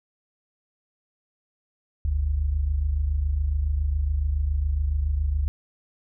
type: tone pair together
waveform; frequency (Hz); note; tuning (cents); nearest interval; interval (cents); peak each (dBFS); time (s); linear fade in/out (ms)
sine; 46.25 / 73.42; F#1 / D2; 0 / 0; minor sixth; 800; -27 / -22; 2.05-5.48; 0
effects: none